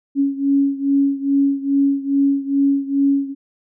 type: beating tone pair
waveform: sine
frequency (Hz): 277.2 / 279.6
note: C#4 / C#4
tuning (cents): 0 / +15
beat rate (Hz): 2.4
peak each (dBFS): -16 / -19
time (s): 0.15-3.35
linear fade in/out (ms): 50
effects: none